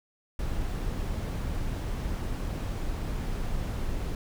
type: noise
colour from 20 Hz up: brown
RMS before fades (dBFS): -31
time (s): 0.39-4.15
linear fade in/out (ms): 2
effects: none